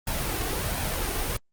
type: noise with flanger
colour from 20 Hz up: pink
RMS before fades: -28 dBFS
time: 0.07-1.37 s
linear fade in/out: 5 ms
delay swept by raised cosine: 1.2 to 2.7 ms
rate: 1.4 Hz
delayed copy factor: +0.5
effects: Opus 32 kbps